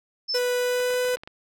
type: tone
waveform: sine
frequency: 5274 Hz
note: E8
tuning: in tune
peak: -24 dBFS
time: 0.28-0.39 s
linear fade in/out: 20 ms
type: tone with pitch glide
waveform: 45% pulse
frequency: 493.7 to 499.1 Hz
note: B4 to B4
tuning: -1 to +18 cents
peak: -22 dBFS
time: 0.34-1.16 s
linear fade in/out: 10 ms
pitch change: +19 cents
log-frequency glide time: 0.58-1 s
type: clicks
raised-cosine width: 0.3 ms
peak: -24 dBFS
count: 9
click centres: 0.802 / 0.905 / 0.939 / 1.05 / 1.086 / 1.139 / 1.17 / 1.235 / 1.275 s
effects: none